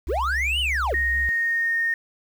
sine tone with vibrato, 65.8 Hz, C2, 10 cents sharp, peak -27 dBFS, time 0.07-1.29 s, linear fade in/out 0 ms, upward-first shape square, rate 13 Hz, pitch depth 17 cents each way
triangle linear two-way sweep, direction up then down, 274.6 to 3068 to 274.6 Hz, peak -20 dBFS, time 0.08-0.95 s, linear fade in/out 20 ms, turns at 0.6 s
sine tone with pitch glide, 1861 to 1841.8 Hz, A#6 to A#6, -3 to -21 cents, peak -20 dBFS, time 0.94-1.94 s, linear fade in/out 2 ms, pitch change -18 cents, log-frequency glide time 1.17-1.75 s
effects 8-bit

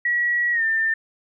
sine tone with pitch glide, 1923 to 1794.2 Hz, B6 to A6, -47 to +33 cents, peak -18 dBFS, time 0.05-0.94 s, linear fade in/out 5 ms, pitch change -120 cents, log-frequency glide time 0.52-0.63 s, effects none

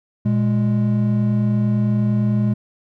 triangle tone pair together, 118.83 / 207.7 Hz, A#2 / G#3, +34 / 0 cents, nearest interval minor seventh, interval 966 cents, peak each -16 dBFS, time 0.25-2.54 s, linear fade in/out 10 ms, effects none

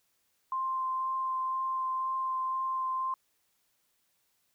sine tone with vibrato, 1046.5 Hz, C6, in tune, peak -29 dBFS, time 0.52-3.14 s, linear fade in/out 2 ms, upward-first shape sine, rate 2 Hz, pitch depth 8 cents each way, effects white hiss -74 dBFS RMS until 4.54 s

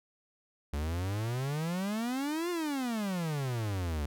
45% pulse exponential two-way sweep, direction up then down, 70 to 358.8 to 70 Hz, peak -31 dBFS, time 0.73-4.06 s, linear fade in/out 5 ms, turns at 2.5 s, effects none

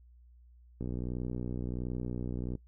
click train, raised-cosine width 3 ms, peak -24 dBFS, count 108, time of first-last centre 0.81-2.553 s, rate 61.4 Hz, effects noise-tail reverb RT60 0.1 s tail -21 dB re dry + added 60 Hz sine -55 dBFS peak until 2.67 s

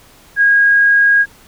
sine tone, 1637 Hz, G#6, 25 cents flat, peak -7 dBFS, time 0.36-1.26 s, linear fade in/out 50 ms, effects pink hiss -45 dBFS RMS until 1.47 s

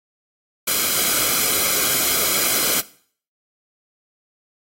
white noise with comb filter, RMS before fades -19 dBFS, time 0.67-2.81 s, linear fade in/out 10 ms, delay 1.1 ms, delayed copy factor -0.65, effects noise-tail reverb RT60 0.5 s tail -18 dB re dry + AAC 48 kbps

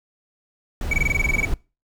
brown noise, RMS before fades -24 dBFS, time 0.81-1.54 s, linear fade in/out 2 ms
triangle tone bursts, 2272 Hz, C#7, 42 cents sharp, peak -16 dBFS, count 12, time 0.91-1.453 s, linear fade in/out 5 ms, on 26 ms, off 21 ms
effects noise-tail reverb RT60 0.3 s tail -23 dB re dry

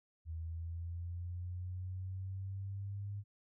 sine linear sweep, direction up, 80.5 to 102 Hz, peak -39 dBFS, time 0.25-3.24 s, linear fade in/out 50 ms, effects none

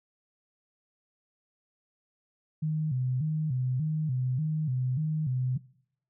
sine tone with vibrato, 140.8 Hz, C#3, 27 cents sharp, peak -26 dBFS, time 2.62-5.58 s, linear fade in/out 10 ms, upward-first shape square, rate 1.7 Hz, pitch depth 170 cents each way, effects noise-tail reverb RT60 0.7 s tail -22 dB re dry

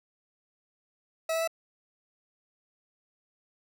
40% pulse tone with pitch steps, 648 / 653.3 / 658.6 Hz, E5 / E5 / E5, -30 / -16 / -2 cents, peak -26 dBFS, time 1.29-1.476 s, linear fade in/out 5 ms, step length 62 ms, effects none

